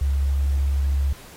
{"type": "tone", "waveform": "sine", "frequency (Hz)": 69.3, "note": "C#2", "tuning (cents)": 0, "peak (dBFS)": -18, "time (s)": [0.01, 1.13], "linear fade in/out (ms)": 5, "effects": ["pink hiss -45 dBFS RMS until 1.36 s", "AAC 48 kbps"]}